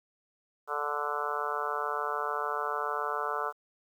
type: harmonic tone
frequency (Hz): 146.83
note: D3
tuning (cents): 0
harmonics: 3 / 4 / 5 / 6 / 7 / 8 / 9 / 10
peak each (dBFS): -38 / -40 / -39 / -40 / -37 / -37 / -35 / -40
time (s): 0.67-3.53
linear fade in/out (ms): 50
effects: 10-bit